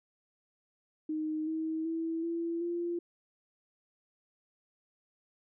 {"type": "tone with pitch steps", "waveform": "sine", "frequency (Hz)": [310.6, 318.8, 327.2, 335.8, 344.6], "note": ["D#4", "D#4", "E4", "E4", "F4"], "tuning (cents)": [-3, 42, -13, 32, -23], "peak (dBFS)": -31, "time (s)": [1.09, 2.99], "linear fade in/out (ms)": 5, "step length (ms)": 380, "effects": []}